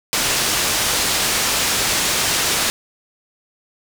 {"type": "low-pass noise", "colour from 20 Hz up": "white", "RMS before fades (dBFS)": -19, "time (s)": [0.13, 2.7], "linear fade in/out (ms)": 0, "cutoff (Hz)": 7900, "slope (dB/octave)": 12, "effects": []}